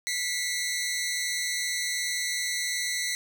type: tone pair together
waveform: 15% pulse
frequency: 1975.4 / 2138 Hz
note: B6 / C7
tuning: 0 / +37 cents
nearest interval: minor second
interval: 137 cents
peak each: -23 / -26 dBFS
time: 0.07-3.15 s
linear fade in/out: 0 ms
effects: none